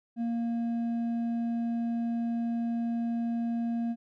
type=tone with hard clipping; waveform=sine; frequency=233.1 Hz; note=A#3; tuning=in tune; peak=-29 dBFS; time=0.16-3.96 s; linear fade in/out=50 ms; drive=4 dB; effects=none